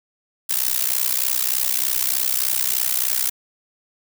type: noise with amplitude modulation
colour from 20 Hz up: blue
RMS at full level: -17 dBFS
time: 0.49-3.3 s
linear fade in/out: 10 ms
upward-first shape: sine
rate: 63.3 Hz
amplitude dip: 95%
effects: none